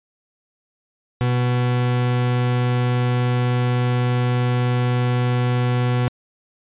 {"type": "tone", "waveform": "40% pulse", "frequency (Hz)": 123.47, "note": "B2", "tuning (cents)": 0, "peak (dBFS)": -16, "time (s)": [1.21, 6.08], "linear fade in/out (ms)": 0, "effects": ["resampled to 8000 Hz"]}